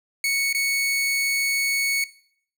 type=tone with dropouts; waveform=sawtooth; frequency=2217 Hz; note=C#7; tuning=in tune; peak=-17 dBFS; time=0.24-2.04 s; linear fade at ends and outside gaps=2 ms; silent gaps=0.528-0.547 s; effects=noise-tail reverb RT60 0.6 s tail -19 dB re dry